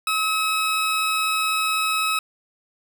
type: tone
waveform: 20% pulse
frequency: 1284 Hz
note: E6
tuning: 46 cents flat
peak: -15 dBFS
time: 0.07-2.19 s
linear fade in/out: 2 ms
effects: none

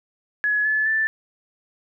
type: tone with pitch steps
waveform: sine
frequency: 1691 / 1726.5 / 1762.8 Hz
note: G#6 / A6 / A6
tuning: +31 / -33 / +3 cents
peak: -18 dBFS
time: 0.44-1.07 s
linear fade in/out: 0 ms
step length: 210 ms
effects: none

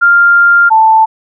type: tone pair in turn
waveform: sine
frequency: 1396.9 / 882.9 Hz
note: F6 / A5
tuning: 0 / +6 cents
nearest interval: minor sixth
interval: 794 cents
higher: first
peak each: -3 dBFS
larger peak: neither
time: 0.01-0.7 / 0.7-1.06 s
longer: first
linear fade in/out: 20 ms
effects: none

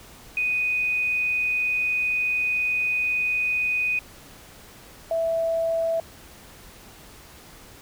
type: tone pair in turn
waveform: sine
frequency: 2489 / 659.3 Hz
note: D#7 / E5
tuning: 0 / 0 cents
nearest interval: octave + major seventh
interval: 2300 cents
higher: first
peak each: -21 dBFS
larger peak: neither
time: 0.37-3.99 / 5.11-6 s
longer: first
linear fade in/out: 2 ms
effects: pink hiss -47 dBFS RMS until 7.81 s

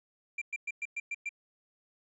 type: tone bursts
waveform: triangle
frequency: 2369 Hz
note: D7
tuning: 14 cents sharp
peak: -31 dBFS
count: 7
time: 0.38-1.292 s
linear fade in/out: 5 ms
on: 36 ms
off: 110 ms
effects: resampled to 22050 Hz

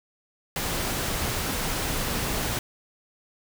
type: noise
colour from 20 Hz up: pink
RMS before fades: -28 dBFS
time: 0.56-2.59 s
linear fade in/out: 2 ms
effects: none

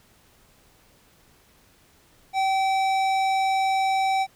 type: tone with tanh clipping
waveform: sine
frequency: 770 Hz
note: G5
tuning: 31 cents flat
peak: -22 dBFS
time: 2.33-4.27 s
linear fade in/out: 50 ms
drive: 16 dB
effects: pink hiss -58 dBFS RMS until 4.35 s

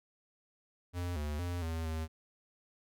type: tone with pitch steps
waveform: square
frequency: 88.3 / 74.5 / 88 / 81.5 / 79.8 Hz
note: F2 / D2 / F2 / E2 / D#2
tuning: +20 / +25 / +14 / -19 / +44 cents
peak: -35 dBFS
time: 0.93-2.08 s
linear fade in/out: 50 ms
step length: 230 ms
effects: none

